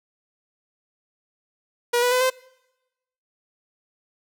sawtooth tone with pitch steps, 480.3 / 492.1 / 504.2 / 516.6 Hz, B4 / B4 / B4 / C5, -48 / -6 / +36 / -22 cents, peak -14 dBFS, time 1.93-2.302 s, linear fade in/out 10 ms, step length 93 ms, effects noise-tail reverb RT60 1.0 s tail -25 dB re dry

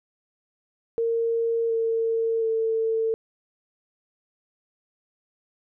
sine tone with pitch steps, 460 / 453.9 / 447.9 Hz, A#4 / A#4 / A4, -23 / -46 / +31 cents, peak -21 dBFS, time 0.98-3.14 s, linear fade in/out 0 ms, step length 720 ms, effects none

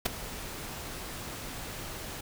pink noise with ADSR envelope, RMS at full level -24 dBFS, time 0.05-2.21 s, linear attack 12 ms, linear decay 8 ms, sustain -16 dB, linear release 6 ms, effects none

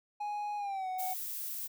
triangle tone with pitch glide, 830.6 to 744.3 Hz, G#5 to F#5, 0 to +10 cents, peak -32 dBFS, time 0.2-1.14 s, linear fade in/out 10 ms, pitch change -190 cents, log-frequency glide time 0.57-0.88 s
violet noise, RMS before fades -39 dBFS, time 0.98-1.68 s, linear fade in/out 20 ms
effects none

